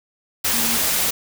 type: tone in noise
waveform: sine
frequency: 231.6 Hz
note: A#3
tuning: 11 cents flat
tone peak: -28 dBFS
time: 0.53-0.77 s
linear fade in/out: 10 ms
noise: white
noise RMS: -20 dBFS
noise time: 0.44-1.11 s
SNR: -11 dB
effects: none